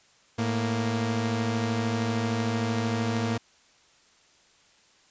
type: tone pair together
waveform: sawtooth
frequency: 110 / 233.1 Hz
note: A2 / A#3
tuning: 0 / 0 cents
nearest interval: octave + minor second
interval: 1300 cents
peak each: -24 dBFS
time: 0.38-3.38 s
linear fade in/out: 10 ms
effects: white hiss -60 dBFS RMS until 5.1 s + resampled to 16000 Hz